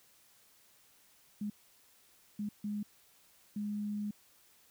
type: tone bursts at uneven times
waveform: sine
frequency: 207.7 Hz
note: G#3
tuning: in tune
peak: -34 dBFS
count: 4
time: 1.41-1.5 / 2.39-2.49 / 2.64-2.83 / 3.56-4.11 s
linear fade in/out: 5 ms
effects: white hiss -65 dBFS RMS until 4.7 s